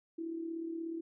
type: tone with amplitude modulation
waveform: sine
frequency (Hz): 330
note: E4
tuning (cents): +2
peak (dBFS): -34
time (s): 0.18-1.01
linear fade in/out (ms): 10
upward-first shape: sine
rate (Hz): 36.7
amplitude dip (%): 55
effects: none